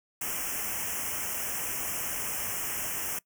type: band-stop noise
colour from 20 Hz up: white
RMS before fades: -33 dBFS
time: 0.21-3.19 s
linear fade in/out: 5 ms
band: 3100 to 5400 Hz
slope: 96 dB/octave
effects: noise-tail reverb RT60 0.1 s tail -22 dB re dry